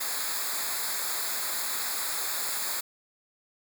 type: noise with comb filter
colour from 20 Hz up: white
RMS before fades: -31 dBFS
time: 0-2.81 s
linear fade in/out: 10 ms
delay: 0.34 ms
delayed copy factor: -0.85
effects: none